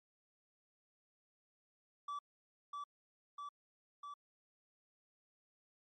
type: tone with echo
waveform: triangle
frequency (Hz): 1155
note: D6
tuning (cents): -29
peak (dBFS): -38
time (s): 2.08-2.19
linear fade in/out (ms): 5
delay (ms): 650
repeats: 3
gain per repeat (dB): -2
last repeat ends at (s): 4.14
effects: MP3 32 kbps